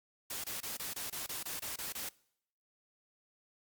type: noise bursts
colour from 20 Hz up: white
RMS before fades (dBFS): -40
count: 11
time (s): 0.3-2.09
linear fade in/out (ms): 5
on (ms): 140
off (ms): 25
effects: noise-tail reverb RT60 0.7 s tail -23 dB re dry + Opus 48 kbps